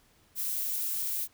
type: noise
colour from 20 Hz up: violet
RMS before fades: -32 dBFS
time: 0.35-1.28 s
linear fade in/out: 50 ms
effects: pink hiss -64 dBFS RMS until 1.33 s